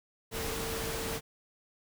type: tone in noise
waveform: sine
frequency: 451 Hz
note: A4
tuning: 43 cents sharp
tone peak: -39 dBFS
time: 0.31-1.21 s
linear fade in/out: 50 ms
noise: pink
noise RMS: -36 dBFS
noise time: 0.31-1.21 s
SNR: -6 dB
effects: none